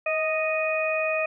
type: harmonic tone with a mistuned harmonic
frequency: 621 Hz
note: D#5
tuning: 3 cents flat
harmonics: 1 / 2 / 3 / 4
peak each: -25 / -33 / -36 / -27 dBFS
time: 0.06-1.26 s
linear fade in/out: 5 ms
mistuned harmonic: 1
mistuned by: +31 cents
effects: none